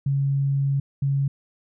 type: tone pair in turn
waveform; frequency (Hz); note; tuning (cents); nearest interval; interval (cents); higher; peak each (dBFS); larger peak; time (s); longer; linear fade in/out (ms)
sine; 138.59 / 138.59; C#3 / C#3; 0 / 0; unison; 0; neither; -19; neither; 0.06-0.8 / 1.02-1.28; first; 5
effects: none

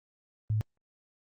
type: tone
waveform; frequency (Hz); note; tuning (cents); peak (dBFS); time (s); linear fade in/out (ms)
sine; 107.6; A2; -38; -25; 0.5-0.61; 0
effects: Opus 24 kbps

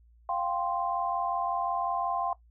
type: chord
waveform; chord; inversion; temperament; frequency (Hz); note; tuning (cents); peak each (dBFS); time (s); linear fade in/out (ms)
sine; F suspended second; none; equal; 698.5 / 784 / 1046.5; F5 / G5 / C6; 0 / 0 / 0; -32; 0.29-2.33; 2
effects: noise-tail reverb RT60 0.1 s tail -17 dB re dry + added 58 Hz sine -56 dBFS peak until 2.5 s

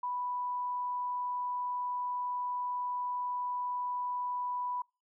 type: tone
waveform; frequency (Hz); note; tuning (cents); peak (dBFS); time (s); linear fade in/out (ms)
sine; 987.8; B5; 0; -32; 0.03-4.82; 5
effects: noise-tail reverb RT60 0.3 s tail -26 dB re dry

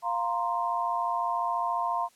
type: chord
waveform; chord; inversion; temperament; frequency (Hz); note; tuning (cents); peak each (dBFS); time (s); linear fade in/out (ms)
sine; F suspended fourth; none; equal; 698.5 / 932.3 / 1046.5; F5 / Bb5 / C6; 0 / 0 / 0; -31 / -30 / -30; 0.02-2.09; 50
effects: white hiss -62 dBFS RMS until 2.15 s + low-pass 11000 Hz 12 dB/octave

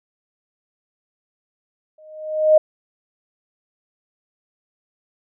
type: tone with exponential growth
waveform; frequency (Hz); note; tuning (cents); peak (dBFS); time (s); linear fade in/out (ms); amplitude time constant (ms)
sine; 620; D#5; -6; -6; 1.98-2.58; 5; 130
effects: none

